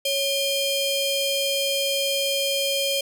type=ring-modulated tone; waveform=sawtooth; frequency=1864.7 Hz; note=A#6; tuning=in tune; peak=-15 dBFS; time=0.05-3.01 s; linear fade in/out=5 ms; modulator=1310 Hz; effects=none